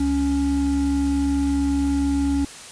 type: tone pair together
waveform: triangle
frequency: 70.25 / 279.7 Hz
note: C#2 / C#4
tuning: +24 / +16 cents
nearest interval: 2 octaves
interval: 2392 cents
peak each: -23 / -17 dBFS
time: 0-2.45 s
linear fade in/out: 5 ms
effects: white hiss -39 dBFS RMS until 2.71 s + resampled to 22050 Hz